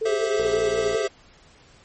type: tone with vibrato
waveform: sine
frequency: 430 Hz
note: A4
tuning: 40 cents flat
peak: -22 dBFS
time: 0.01-1.06 s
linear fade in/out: 10 ms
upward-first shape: sine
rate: 5.5 Hz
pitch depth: 73 cents each way
type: chord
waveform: square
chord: A minor seventh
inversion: third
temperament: equal with one note detuned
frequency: 392 / 428.7 / 523.3 / 659.3 Hz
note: G4 / A4 / C5 / E5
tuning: 0 / -45 / 0 / 0 cents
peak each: -30 dBFS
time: 0.05-1.08 s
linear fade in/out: 10 ms
type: tone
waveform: 10% pulse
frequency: 58.27 Hz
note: A#1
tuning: in tune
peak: -28 dBFS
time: 0.38-0.96 s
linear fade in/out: 10 ms
effects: pink hiss -53 dBFS RMS until 1.84 s + MP3 32 kbps